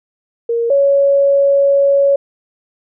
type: tone pair in turn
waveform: sine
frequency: 466.2 / 558.2 Hz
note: A#4 / C#5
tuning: 0 / +12 cents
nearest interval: minor third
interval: 312 cents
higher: second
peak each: -13 / -8 dBFS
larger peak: second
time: 0.49-0.7 / 0.7-2.16 s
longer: second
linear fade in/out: 5 ms
effects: none